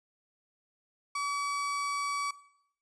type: tone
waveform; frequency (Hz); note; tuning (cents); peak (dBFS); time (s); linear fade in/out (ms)
35% pulse; 1141; C#6; +50; -29; 1.15-2.31; 5
effects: noise-tail reverb RT60 0.7 s tail -17 dB re dry + resampled to 22050 Hz